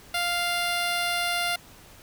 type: tone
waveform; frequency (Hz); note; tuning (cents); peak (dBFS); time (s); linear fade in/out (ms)
10% pulse; 698.5; F5; 0; -16; 0.14-1.56; 5
effects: pink hiss -50 dBFS RMS until 2.02 s